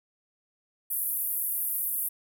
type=band-pass noise; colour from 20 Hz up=pink; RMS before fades=-30 dBFS; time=0.9-2.09 s; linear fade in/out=10 ms; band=11000 to 15000 Hz; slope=48 dB/octave; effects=none